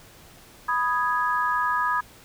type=chord; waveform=sine; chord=G# minor; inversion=first; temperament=equal; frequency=987.8 / 1244.5 / 1661.2 Hz; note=B5 / D#6 / G#6; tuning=0 / 0 / 0 cents; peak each=-25 / -25 / -27 dBFS; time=0.68-2.01 s; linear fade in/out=10 ms; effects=pink hiss -50 dBFS RMS until 2.24 s